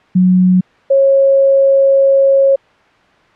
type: tone pair in turn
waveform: sine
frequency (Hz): 183.4 / 545.8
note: F#3 / C#5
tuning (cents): -15 / -27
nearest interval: octave + perfect fifth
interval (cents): 1888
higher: second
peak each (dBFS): -6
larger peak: neither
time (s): 0.15-0.61 / 0.9-2.56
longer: second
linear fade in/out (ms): 10
effects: white hiss -48 dBFS RMS until 3.35 s + low-pass 2000 Hz 12 dB/octave

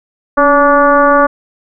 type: tone with frequency modulation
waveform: sine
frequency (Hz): 863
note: A5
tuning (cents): -34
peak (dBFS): -5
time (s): 0.37-1.27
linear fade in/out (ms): 10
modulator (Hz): 292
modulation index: 1.9
effects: none

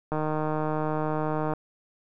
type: click train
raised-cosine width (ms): 1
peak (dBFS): -15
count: 219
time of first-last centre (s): 0.12-1.536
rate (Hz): 154
effects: none

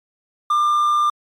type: tone with amplitude modulation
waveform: triangle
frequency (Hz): 1195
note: D6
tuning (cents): +30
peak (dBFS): -11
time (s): 0.5-1.1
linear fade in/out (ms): 5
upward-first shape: sine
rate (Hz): 121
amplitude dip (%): 25
effects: MP3 64 kbps

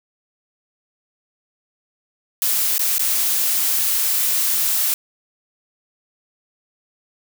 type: noise with dropouts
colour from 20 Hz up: blue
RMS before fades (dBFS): -19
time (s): 2.42-4.94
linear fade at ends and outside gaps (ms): 1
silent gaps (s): 2.781-2.793 / 2.982-2.994
effects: none

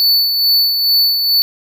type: tone with tremolo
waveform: square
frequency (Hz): 4480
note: C#8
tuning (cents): +18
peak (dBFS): -9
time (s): 0-1.42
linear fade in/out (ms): 0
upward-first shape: sine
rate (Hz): 2.3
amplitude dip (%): 45
effects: none

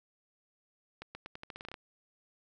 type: accelerating click train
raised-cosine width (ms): 0.3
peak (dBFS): -27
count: 12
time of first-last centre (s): 1.02-1.742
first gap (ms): 130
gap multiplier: 0.85
effects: none

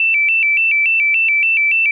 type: tone with vibrato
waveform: sine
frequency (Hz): 2489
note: D#7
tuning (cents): 0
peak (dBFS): -11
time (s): 0-1.91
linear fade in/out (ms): 2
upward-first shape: square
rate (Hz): 3.5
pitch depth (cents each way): 120
effects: none

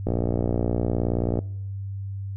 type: click train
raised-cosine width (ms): 2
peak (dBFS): -11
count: 79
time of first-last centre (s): 0.07-1.39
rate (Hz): 59.1
effects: noise-tail reverb RT60 0.9 s tail -23 dB re dry + added 98 Hz sine -29 dBFS peak until 2.36 s

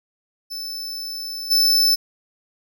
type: tone with level steps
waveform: 45% pulse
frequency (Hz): 5274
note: E8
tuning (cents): 0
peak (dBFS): -28 / -14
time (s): 0.5-1.96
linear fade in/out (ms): 20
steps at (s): 1.5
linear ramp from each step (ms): 20
effects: none

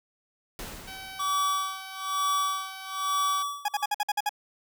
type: noise with exponential decay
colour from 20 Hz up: pink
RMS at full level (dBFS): -37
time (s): 0.59-1.93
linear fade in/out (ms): 1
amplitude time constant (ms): 290
type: tone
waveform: 10% pulse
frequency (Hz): 765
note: G5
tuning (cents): -42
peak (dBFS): -31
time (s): 0.87-3.43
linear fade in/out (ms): 10
type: tone with tremolo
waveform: square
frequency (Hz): 1145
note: D6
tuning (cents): -44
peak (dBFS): -24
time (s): 1.19-3.86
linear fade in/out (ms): 10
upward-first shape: sine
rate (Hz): 1.1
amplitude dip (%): 95
type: tone bursts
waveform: 40% pulse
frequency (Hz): 830.6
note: G#5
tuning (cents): 0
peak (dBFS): -23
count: 8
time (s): 3.65-4.293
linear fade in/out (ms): 5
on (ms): 34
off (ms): 53
effects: none

